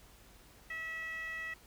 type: tone with band-pass filter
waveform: 15% pulse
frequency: 648 Hz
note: E5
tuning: 30 cents flat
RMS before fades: -41 dBFS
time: 0.7-1.54 s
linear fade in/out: 5 ms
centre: 2100 Hz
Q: 8.8
effects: added 50 Hz sine -63 dBFS peak until 1.66 s + pink hiss -60 dBFS RMS until 1.66 s